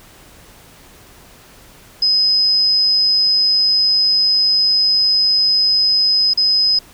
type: tone with dropouts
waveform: sine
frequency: 5050 Hz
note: D#8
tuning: 25 cents sharp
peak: -11 dBFS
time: 2.02-6.79 s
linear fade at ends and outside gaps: 5 ms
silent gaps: 6.336-6.374 s
effects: pink hiss -44 dBFS RMS until 6.93 s